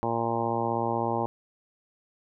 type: harmonic tone with a mistuned harmonic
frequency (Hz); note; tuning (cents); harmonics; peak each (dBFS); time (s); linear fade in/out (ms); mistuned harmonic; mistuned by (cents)
116.1; A#2; -7; 1 / 2 / 3 / 4 / 5 / 6 / 7 / 8 / 9; -35 / -34 / -33 / -34 / -34 / -37 / -31 / -33 / -37; 0.03-1.26; 0; 1; -17
effects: none